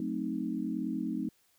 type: chord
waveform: sine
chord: F# diminished seventh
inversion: none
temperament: equal with one note detuned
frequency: 183.4 / 220 / 261.6 / 311.1 Hz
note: F#3 / A3 / C4 / Eb4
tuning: -15 / 0 / 0 / 0 cents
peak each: -39 / -36 / -36 / -36 dBFS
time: 0-1.29 s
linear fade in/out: 2 ms
effects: white hiss -69 dBFS RMS until 1.58 s